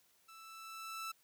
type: tone with level ramp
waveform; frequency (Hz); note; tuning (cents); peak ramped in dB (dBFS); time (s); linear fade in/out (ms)
sawtooth; 1322; E6; +5; -51 to -36; 0.28-1.12; 10
effects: white hiss -71 dBFS RMS until 1.23 s + high-pass 60 Hz 12 dB/octave